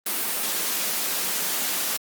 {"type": "high-pass noise", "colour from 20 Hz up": "white", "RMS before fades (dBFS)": -26, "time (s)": [0.06, 1.97], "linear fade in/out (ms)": 5, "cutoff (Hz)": 160, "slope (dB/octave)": 96, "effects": ["Opus 32 kbps"]}